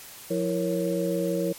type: tone cluster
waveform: sine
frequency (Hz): 176.8 / 331.2 / 465.5 / 552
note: F3 / E4 / A#4 / C#5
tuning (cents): +22 / +8 / -2 / -7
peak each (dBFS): -29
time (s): 0.3-1.53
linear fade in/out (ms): 10
effects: white hiss -44 dBFS RMS until 1.58 s + MP3 64 kbps